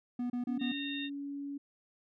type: tone bursts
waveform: triangle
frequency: 244.7 Hz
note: B3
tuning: 16 cents flat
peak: -30 dBFS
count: 4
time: 0.19-0.72 s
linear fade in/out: 5 ms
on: 110 ms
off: 30 ms
type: tone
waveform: sine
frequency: 282.3 Hz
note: C#4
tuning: 32 cents sharp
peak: -37 dBFS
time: 0.47-1.58 s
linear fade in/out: 10 ms
type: harmonic tone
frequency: 918 Hz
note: A#5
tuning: 27 cents flat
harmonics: 2 / 3 / 4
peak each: -45 / -43 / -40 dBFS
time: 0.59-1.1 s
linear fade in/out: 50 ms
effects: none